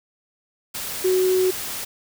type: tone in noise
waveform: sine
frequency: 371.1 Hz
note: F#4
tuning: 5 cents sharp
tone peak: -16 dBFS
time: 1.04-1.51 s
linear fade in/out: 10 ms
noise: white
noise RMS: -30 dBFS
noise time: 0.74-1.85 s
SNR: +11 dB
effects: none